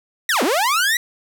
sawtooth linear two-way sweep, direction down then up, 1975 to 222.5 to 1975 Hz, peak -12 dBFS, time 0.29-0.97 s, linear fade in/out 2 ms, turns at 0.43 s, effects none

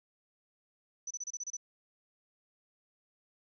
sine tone bursts, 5980 Hz, F#8, 17 cents sharp, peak -36 dBFS, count 8, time 1.07-1.569 s, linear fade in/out 5 ms, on 37 ms, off 29 ms, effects none

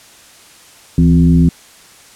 sine tone with frequency modulation, 166.5 Hz, E3, 18 cents sharp, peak -6 dBFS, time 0.98-1.49 s, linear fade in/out 2 ms, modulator 91.5 Hz, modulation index 1, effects white hiss -42 dBFS RMS until 2.15 s + low-pass 10000 Hz 12 dB/octave

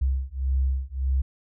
sine beating tone pair, 65.41 / 67.11 Hz, C2 / C2, 0 / +45 cents, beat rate 1.7 Hz, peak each -25 dBFS, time 0.01-1.22 s, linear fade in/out 10 ms, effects none

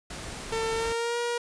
pink noise, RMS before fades -38 dBFS, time 0.1-0.93 s, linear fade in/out 5 ms
sawtooth tone with pitch glide, 449.6 to 476.3 Hz, A4 to A#4, +37 to +37 cents, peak -23 dBFS, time 0.52-1.38 s, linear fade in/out 5 ms, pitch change +100 cents, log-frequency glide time 0.73-1.18 s
effects resampled to 22050 Hz

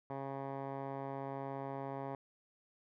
10% pulse tone with low-pass filter, 136.8 Hz, C#3, 23 cents flat, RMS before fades -42 dBFS, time 0.1-2.15 s, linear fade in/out 2 ms, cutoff 1100 Hz, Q 1.9, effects none

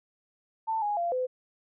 sine tone with pitch steps, 890 / 828 / 689 / 508 Hz, A5 / G#5 / F5 / B4, +20 / -5 / -24 / +49 cents, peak -26 dBFS, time 0.67-1.27 s, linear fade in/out 20 ms, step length 150 ms, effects none

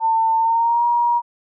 sine tone with pitch glide, 898 to 951.4 Hz, A5 to A#5, +35 to +35 cents, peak -14 dBFS, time 0-1.22 s, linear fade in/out 50 ms, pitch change +100 cents, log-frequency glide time 0.37-0.85 s, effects none

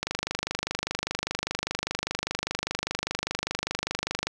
click train, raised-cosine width 0.2 ms, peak -10 dBFS, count 107, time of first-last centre 0.03-4.27 s, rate 25 Hz, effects none

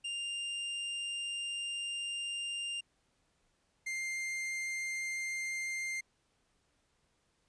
45% pulse tone pair in turn, 2796 / 2102 Hz, F7 / C7, +1 / +7 cents, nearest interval perfect fourth, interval 494 cents, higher first, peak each -36 / -35 dBFS, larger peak second, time 0.04-2.81 / 3.86-6.01 s, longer first, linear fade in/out 10 ms, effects pink hiss -75 dBFS RMS until 7.48 s + resampled to 22050 Hz

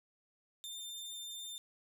sawtooth tone, 3597 Hz, A7, 37 cents sharp, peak -40 dBFS, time 0.64-1.58 s, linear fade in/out 0 ms, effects none

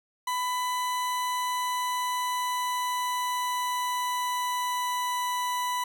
40% pulse tone with pitch glide, 997 to 990.1 Hz, B5 to B5, +16 to +4 cents, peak -26 dBFS, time 0.27-5.84 s, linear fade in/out 5 ms, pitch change -12 cents, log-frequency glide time 0.81-5.15 s, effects none

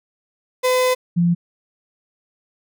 35% pulse / sine tone pair in turn, 507 / 172.55 Hz, B4 / F3, +45 / -21 cents, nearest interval octave + perfect fifth, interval 1866 cents, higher first, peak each -13 dBFS, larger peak neither, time 0.63-0.95 / 1.16-1.35 s, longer first, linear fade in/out 20 ms, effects none

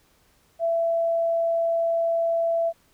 sine tone, 668 Hz, E5, 23 cents sharp, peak -20 dBFS, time 0.59-2.73 s, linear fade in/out 50 ms, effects pink hiss -62 dBFS RMS until 2.93 s

